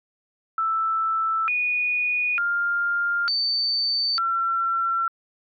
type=tone with pitch steps; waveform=sine; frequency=1322 / 2464 / 1401 / 4561 / 1354 Hz; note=E6 / D#7 / F6 / C#8 / E6; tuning=+5 / -17 / +5 / +49 / +46 cents; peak=-20 dBFS; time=0.58-5.08 s; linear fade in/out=2 ms; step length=900 ms; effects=MP3 96 kbps